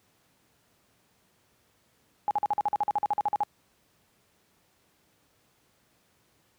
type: tone bursts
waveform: sine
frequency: 830.6 Hz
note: G#5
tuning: in tune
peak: -22 dBFS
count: 16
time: 2.28-3.434 s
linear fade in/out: 0 ms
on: 29 ms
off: 46 ms
effects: pink hiss -67 dBFS RMS until 6.58 s + high-pass 80 Hz 12 dB/octave